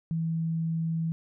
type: tone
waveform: sine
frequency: 163.4 Hz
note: E3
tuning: 15 cents flat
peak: -26 dBFS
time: 0.11-1.12 s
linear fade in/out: 0 ms
effects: none